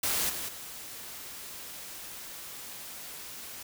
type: noise with level steps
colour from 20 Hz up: white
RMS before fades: -29 / -36 / -43 dBFS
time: 0.03-3.63 s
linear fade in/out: 5 ms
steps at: 0.29 / 0.48 s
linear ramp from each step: 10 ms
effects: none